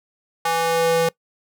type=tone with high-pass filter sweep; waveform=square; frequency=165.7 Hz; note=E3; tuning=9 cents sharp; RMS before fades=-19 dBFS; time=0.45-1.09 s; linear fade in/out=5 ms; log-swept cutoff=810 to 380 Hz; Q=2.2; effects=noise-tail reverb RT60 0.1 s tail -22 dB re dry